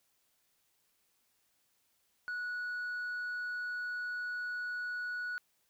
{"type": "tone with tanh clipping", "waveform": "sine", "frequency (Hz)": 1467, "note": "F#6", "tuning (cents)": -15, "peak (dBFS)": -36, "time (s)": [2.28, 5.38], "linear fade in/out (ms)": 0, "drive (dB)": 2, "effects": ["white hiss -75 dBFS RMS until 5.69 s"]}